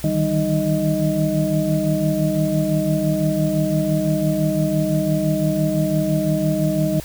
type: tone cluster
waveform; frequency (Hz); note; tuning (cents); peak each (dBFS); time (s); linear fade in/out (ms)
sine; 152.9 / 158.8 / 195.4 / 310.1 / 624; D#3 / D#3 / G3 / D#4 / D#5; -30 / +36 / -5 / -6 / +5; -23; 0.04-7; 2
effects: added 60 Hz sine -39 dBFS peak until 7.04 s + white hiss -38 dBFS RMS until 7.04 s